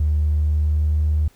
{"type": "tone with pitch glide", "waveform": "triangle", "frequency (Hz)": [75.5, 76.2], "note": ["D2", "D#2"], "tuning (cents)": [48, -36], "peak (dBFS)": -12, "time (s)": [0, 1.28], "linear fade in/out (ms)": 5, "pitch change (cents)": 16, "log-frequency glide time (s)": [0.4, 1.08], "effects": ["tanh soft clip ceiling -13 dBFS", "pink hiss -56 dBFS RMS until 1.35 s"]}